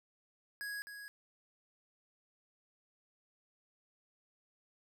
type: tone with echo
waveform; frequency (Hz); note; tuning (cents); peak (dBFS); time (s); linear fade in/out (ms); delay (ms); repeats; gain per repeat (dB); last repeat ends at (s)
square; 1661.2; G#6; 0; -40; 0.61-0.82; 0; 260; 1; -7; 1.08
effects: none